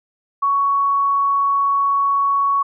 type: tone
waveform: sine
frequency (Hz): 1116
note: C#6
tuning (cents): +11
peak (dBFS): -14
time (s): 0.42-2.63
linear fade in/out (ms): 10
effects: none